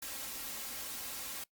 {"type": "noise with comb filter", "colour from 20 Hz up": "white", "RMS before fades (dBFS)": -42, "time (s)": [0.02, 1.44], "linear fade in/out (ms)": 5, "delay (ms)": 3.7, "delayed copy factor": 0.5, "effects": ["noise-tail reverb RT60 0.1 s tail -21 dB re dry", "Opus 48 kbps"]}